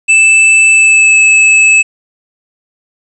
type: tone with pitch glide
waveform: square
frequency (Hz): 2637 to 2605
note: E7 to E7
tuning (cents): 0 to -21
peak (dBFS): -4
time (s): 0.08-1.83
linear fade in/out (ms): 20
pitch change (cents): -21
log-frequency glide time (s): 0.71-1.18
effects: resampled to 24000 Hz + 7-bit